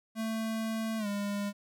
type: tone with pitch glide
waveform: square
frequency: 222.5 to 202.9 Hz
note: A3 to G#3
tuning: +20 to -40 cents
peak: -32 dBFS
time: 0.15-1.53 s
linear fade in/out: 50 ms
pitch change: -160 cents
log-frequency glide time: 0.98-1.07 s
effects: none